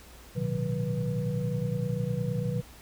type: tone cluster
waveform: sine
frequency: 113.3 / 124.1 / 152.5 / 181.5 / 488.1 Hz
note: A#2 / B2 / D#3 / F#3 / B4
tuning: -49 / +9 / -34 / -33 / -20 cents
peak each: -37 / -32 / -32 / -33 / -36 dBFS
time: 0.35-2.62 s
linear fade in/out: 20 ms
effects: added 60 Hz sine -52 dBFS peak until 2.81 s + pink hiss -52 dBFS RMS until 2.81 s